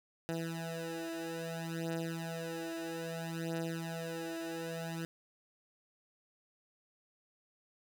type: beating tone pair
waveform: 15% pulse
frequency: 164.81 / 165.42 Hz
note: E3 / E3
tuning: 0 / +6 cents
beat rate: 0.61 Hz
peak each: -34 / -34 dBFS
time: 0.29-5.05 s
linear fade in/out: 0 ms
effects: none